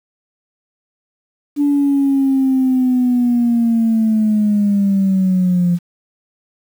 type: linear sweep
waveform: sine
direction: down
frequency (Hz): 290 to 172.7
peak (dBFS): -10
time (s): 1.56-5.79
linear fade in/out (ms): 50
effects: tanh soft clip ceiling -7 dBFS + 7-bit